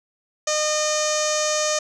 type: tone with low-pass filter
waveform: sawtooth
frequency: 610 Hz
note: D#5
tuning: 34 cents flat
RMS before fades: -22 dBFS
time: 0.47-1.79 s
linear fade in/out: 5 ms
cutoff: 6400 Hz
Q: 7.6
effects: none